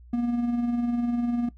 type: tone with tremolo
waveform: triangle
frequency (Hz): 239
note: A#3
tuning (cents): +43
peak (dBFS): -19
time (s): 0.13-1.49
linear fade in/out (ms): 5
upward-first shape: sine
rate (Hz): 20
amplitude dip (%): 45
effects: noise-tail reverb RT60 0.1 s tail -17 dB re dry + added 60 Hz sine -46 dBFS peak until 1.57 s